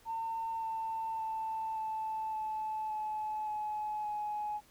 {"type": "tone with pitch steps", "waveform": "sine", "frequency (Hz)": [904, 894.6, 885.4, 876.2, 867.2, 858.2, 849.3, 840.5], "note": ["A5", "A5", "A5", "A5", "A5", "A5", "G#5", "G#5"], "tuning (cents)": [47, 28, 11, -7, -25, -43, 39, 20], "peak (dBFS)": -33, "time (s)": [0.05, 4.61], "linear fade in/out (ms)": 50, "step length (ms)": 570, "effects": ["tanh soft clip ceiling -29 dBFS", "pink hiss -63 dBFS RMS until 4.7 s"]}